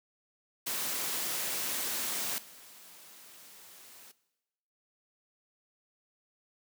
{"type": "noise with level steps", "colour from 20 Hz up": "white", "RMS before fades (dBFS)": [-34, -53], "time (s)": [0.66, 4.12], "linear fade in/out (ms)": 10, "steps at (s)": 2.38, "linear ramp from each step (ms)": 2, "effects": ["noise-tail reverb RT60 1.0 s tail -18 dB re dry", "high-pass 150 Hz 12 dB/octave"]}